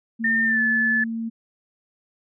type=tone; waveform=sine; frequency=227.4 Hz; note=A#3; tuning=43 cents flat; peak=-25 dBFS; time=0.19-1.3 s; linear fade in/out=20 ms
type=tone with pitch glide; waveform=sine; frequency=1811 to 1733.2 Hz; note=A6 to A6; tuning=+49 to -27 cents; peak=-18 dBFS; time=0.24-1.04 s; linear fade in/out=5 ms; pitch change=-76 cents; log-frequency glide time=0.45-0.61 s
effects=none